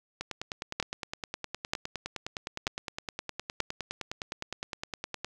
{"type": "two click trains", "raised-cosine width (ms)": 0.2, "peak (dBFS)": [-10, -17], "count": [4, 50], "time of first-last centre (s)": [[0.8, 3.604], [0.21, 5.246]], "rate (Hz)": [1.07, 9.73], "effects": []}